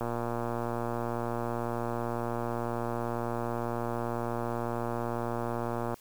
click train, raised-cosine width 1 ms, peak -19 dBFS, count 701, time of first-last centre 0.01-5.942 s, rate 118 Hz, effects white hiss -58 dBFS RMS until 6 s

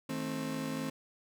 35% pulse chord, A diminished, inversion second, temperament just, 158.4 / 220 / 264 Hz, Eb3 / A3 / C4, +31 / 0 / +16 cents, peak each -39 / -39 / -35 dBFS, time 0.09-0.9 s, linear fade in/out 5 ms, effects none

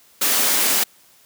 white high-pass noise, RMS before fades -18 dBFS, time 0.21-0.84 s, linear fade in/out 10 ms, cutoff 190 Hz, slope 48 dB/octave, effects white hiss -53 dBFS RMS until 1.25 s + high-pass 80 Hz 12 dB/octave

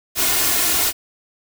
white noise with comb filter, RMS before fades -18 dBFS, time 0.15-0.93 s, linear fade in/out 50 ms, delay 2.8 ms, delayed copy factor +0.6, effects none

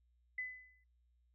sine tone with exponential decay, 2010 Hz, B6, 30 cents sharp, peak -36 dBFS, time 0.38-0.84 s, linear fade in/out 5 ms, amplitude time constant 99 ms, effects noise-tail reverb RT60 0.3 s tail -25 dB re dry + added 60 Hz sine -70 dBFS peak until 1.34 s

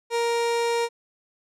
30% pulse tone, 468.4 Hz, A#4, 8 cents sharp, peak -19 dBFS, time 0.1-0.89 s, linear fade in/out 50 ms, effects low-pass 9000 Hz 12 dB/octave

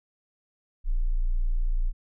sine tone, 29.14 Hz, A#0, in tune, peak -21 dBFS, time 0.84-1.93 s, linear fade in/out 50 ms, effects none

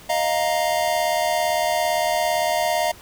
square chord, Eb suspended second, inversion none, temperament just, 622.3 / 700 / 933.4 Hz, Eb5 / F5 / Bb5, 0 / +4 / +2 cents, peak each -24 / -23 / -27 dBFS, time 0.09-2.92 s, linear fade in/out 10 ms, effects pink hiss -45 dBFS RMS until 3.01 s

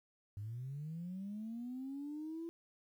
sine linear sweep, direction up, 98.6 to 338.1 Hz, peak -40 dBFS, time 0.37-2.49 s, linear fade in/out 0 ms, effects tanh soft clip ceiling -37 dBFS + 12-bit

